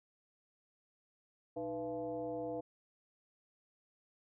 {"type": "tone with frequency modulation", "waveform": "sine", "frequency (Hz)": 493.9, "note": "B4", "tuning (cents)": 0, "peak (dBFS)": -37, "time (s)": [1.56, 2.61], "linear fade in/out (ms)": 10, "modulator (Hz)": 185, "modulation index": 1.2, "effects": []}